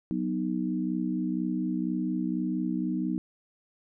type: chord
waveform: sine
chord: B major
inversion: second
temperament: equal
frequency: 185 / 246.9 / 311.1 Hz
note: F#3 / B3 / D#4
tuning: 0 / 0 / 0 cents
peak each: -31 dBFS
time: 0.11-3.18 s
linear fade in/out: 0 ms
effects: none